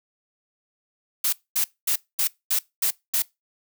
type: noise bursts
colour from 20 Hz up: blue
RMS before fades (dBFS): -22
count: 7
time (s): 1.24-3.222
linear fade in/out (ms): 5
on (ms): 86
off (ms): 230
effects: noise-tail reverb RT60 0.2 s tail -22 dB re dry